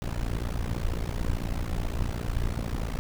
brown noise with amplitude modulation, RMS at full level -25 dBFS, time 0.02-2.99 s, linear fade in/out 0 ms, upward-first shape sine, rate 58 Hz, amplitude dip 95%, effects none

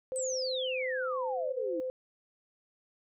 sine tone with pitch glide, 518 to 514.1 Hz, C5 to C5, -17 to -31 cents, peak -32 dBFS, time 0.12-1.9 s, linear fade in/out 0 ms, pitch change -14 cents, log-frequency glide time 0.36-0.86 s
sine exponential sweep, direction down, 8372 to 308.1 Hz, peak -34 dBFS, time 0.16-1.8 s, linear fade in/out 0 ms
effects none

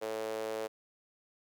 sawtooth tone with high-pass filter, 110 Hz, A2, in tune, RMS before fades -37 dBFS, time 0.01-0.68 s, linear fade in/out 20 ms, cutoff 490 Hz, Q 5.1, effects none

